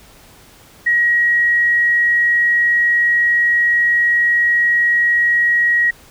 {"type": "tone", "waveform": "sine", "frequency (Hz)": 1900, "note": "A#6", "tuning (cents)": 33, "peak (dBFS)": -11, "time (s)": [0.86, 5.91], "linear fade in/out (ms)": 10, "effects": ["pink hiss -45 dBFS RMS until 6.1 s"]}